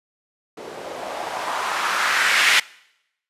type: noise with low-pass filter sweep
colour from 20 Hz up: violet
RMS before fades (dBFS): -22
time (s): 0.57-2.6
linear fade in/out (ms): 5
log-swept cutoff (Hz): 420 to 2200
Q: 2
effects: noise-tail reverb RT60 0.8 s tail -23 dB re dry + resampled to 32000 Hz